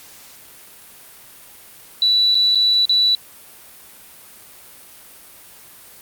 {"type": "tone with dropouts", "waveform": "sine", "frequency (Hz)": 3951, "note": "B7", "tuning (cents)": 0, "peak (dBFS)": -12, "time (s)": [2.02, 3.15], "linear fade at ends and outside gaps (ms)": 1, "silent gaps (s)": [[2.346, 2.352], [2.548, 2.555], [2.854, 2.894]], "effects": ["white hiss -43 dBFS RMS until 6.01 s", "Opus 48 kbps"]}